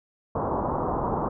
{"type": "low-pass noise", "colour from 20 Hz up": "white", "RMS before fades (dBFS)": -27, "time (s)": [0.35, 1.29], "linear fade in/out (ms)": 5, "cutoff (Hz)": 1100, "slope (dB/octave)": 48, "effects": []}